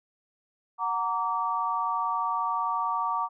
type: chord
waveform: sine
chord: Gb augmented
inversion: none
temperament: just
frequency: 740 / 925 / 1156.2 Hz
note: Gb5 / Bb5 / D6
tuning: 0 / -14 / -27 cents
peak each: -34 / -29 / -28 dBFS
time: 0.78-3.29 s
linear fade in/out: 50 ms
effects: none